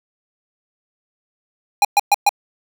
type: tone bursts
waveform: square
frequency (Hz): 816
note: G#5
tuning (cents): -31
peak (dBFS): -10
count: 4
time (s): 1.82-2.292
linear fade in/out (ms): 2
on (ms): 28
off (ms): 120
effects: none